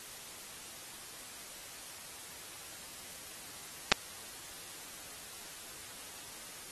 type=clicks; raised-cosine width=0.2 ms; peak=-5 dBFS; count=2; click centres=3.918 / 3.923 s; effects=white hiss -48 dBFS RMS until 6.71 s + AAC 32 kbps